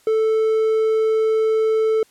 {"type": "tone", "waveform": "triangle", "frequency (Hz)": 440, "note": "A4", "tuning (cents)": 0, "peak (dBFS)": -13, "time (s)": [0.07, 2.03], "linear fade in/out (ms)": 2, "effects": ["white hiss -56 dBFS RMS until 2.1 s", "low-pass 11000 Hz 12 dB/octave"]}